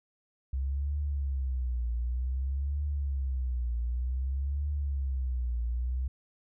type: tone with vibrato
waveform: sine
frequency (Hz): 65.41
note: C2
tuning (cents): 0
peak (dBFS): -28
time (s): 0.53-6.08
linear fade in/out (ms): 5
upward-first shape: triangle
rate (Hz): 0.54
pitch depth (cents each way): 200
effects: none